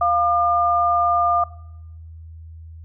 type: tone pair together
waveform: sine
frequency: 698.5 / 1203.9 Hz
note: F5 / D6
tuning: 0 / +43 cents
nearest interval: major sixth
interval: 943 cents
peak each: -18 dBFS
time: 0.01-1.44 s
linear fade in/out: 5 ms
effects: noise-tail reverb RT60 0.9 s tail -21 dB re dry + added 81 Hz sine -36 dBFS peak until 2.84 s

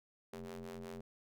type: ring-modulated tone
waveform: sawtooth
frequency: 88.1 Hz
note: F2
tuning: 16 cents sharp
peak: -38 dBFS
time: 0.33-1.01 s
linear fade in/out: 5 ms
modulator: 311 Hz
effects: none

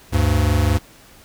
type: tone pair together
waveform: square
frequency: 74.67 / 99.8 Hz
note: D2 / G2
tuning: +29 / +32 cents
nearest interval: perfect fourth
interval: 503 cents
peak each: -18 dBFS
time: 0.12-0.79 s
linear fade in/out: 20 ms
effects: pink hiss -47 dBFS RMS until 1.24 s

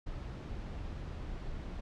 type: noise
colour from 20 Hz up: brown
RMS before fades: -41 dBFS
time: 0.06-1.81 s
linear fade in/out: 10 ms
effects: low-pass 5000 Hz 12 dB/octave

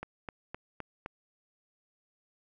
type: click train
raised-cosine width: 0.5 ms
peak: -23 dBFS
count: 5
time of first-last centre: 0.03-1.061 s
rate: 3.88 Hz
effects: none

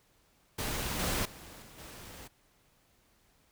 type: noise with level steps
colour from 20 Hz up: pink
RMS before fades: -35 / -32 / -50 / -53 / -48 dBFS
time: 0.58-2.28 s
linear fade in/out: 10 ms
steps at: 0.99 / 1.25 / 1.62 / 1.78 s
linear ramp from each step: 5 ms
effects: pink hiss -68 dBFS RMS until 3.51 s

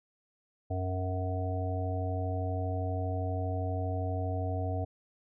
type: harmonic tone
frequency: 92.5 Hz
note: F#2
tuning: in tune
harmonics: 1 / 3 / 5 / 7 / 8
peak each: -31 / -40 / -41 / -39 / -40 dBFS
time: 0.7-4.85 s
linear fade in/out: 10 ms
effects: none

